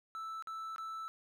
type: tone with dropouts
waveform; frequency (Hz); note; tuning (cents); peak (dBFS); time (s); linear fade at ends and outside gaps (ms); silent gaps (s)
triangle; 1318.5; E6; 0; -38; 0.15-1.08; 0; 0.424-0.472 / 0.761-0.782
effects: none